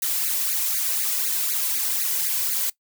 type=noise with flanger; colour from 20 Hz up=blue; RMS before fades=-24 dBFS; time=0.02-2.7 s; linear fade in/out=5 ms; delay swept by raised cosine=0.45 to 2.05 ms; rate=4 Hz; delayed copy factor=+1; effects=noise-tail reverb RT60 0.1 s tail -20 dB re dry